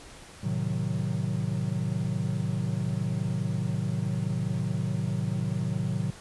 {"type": "chord", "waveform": "triangle", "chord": "A diminished seventh", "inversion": "none", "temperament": "equal", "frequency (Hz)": [110, 130.81, 155.56, 185], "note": ["A2", "C3", "Eb3", "Gb3"], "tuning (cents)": [0, 0, 0, 0], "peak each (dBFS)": -30, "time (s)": [0.43, 6.11], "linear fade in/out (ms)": 10, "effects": ["pink hiss -48 dBFS RMS until 6.2 s", "resampled to 24000 Hz"]}